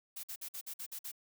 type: noise bursts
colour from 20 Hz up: blue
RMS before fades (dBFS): -43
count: 8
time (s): 0.16-1.117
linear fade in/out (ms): 10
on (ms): 75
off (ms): 51
effects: none